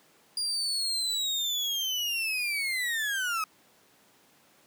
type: linear sweep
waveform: 35% pulse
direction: down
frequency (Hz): 4840 to 1258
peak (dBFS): -26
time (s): 0.37-3.44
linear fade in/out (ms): 2
effects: pink hiss -61 dBFS RMS until 4.66 s + high-pass 200 Hz 12 dB/octave